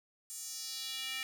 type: tone with high-pass filter sweep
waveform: square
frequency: 261.6 Hz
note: C4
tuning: in tune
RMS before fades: -41 dBFS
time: 0.3-1.23 s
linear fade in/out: 0 ms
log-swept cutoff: 8000 to 2300 Hz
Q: 2.3
effects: none